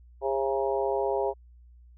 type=harmonic tone with a mistuned harmonic; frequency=135.1 Hz; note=C#3; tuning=44 cents flat; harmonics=3 / 4 / 5 / 6 / 7; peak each=-28 / -30 / -32 / -34 / -35 dBFS; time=0.21-1.34 s; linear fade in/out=50 ms; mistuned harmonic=6; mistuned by=+33 cents; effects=added 60 Hz sine -50 dBFS peak until 1.97 s